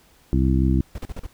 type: harmonic tone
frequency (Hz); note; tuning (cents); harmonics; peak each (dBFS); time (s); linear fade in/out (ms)
65.41; C2; 0; 1 / 2 / 3 / 4 / 5; -19 / -22 / -24 / -25 / -26; 0.33-0.81; 0
type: noise bursts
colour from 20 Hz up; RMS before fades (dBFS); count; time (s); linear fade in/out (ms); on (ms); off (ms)
brown; -30; 5; 0.95-1.266; 2; 32; 39
effects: pink hiss -56 dBFS RMS until 1.33 s